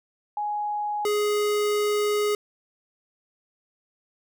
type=tone pair in turn; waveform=sine / square; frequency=834 / 417 Hz; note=G#5 / G#4; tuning=+7 / +7 cents; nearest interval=octave; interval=1200 cents; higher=first; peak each=-25 / -22 dBFS; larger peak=second; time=0.37-1.05 / 1.05-2.35 s; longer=second; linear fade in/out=2 ms; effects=none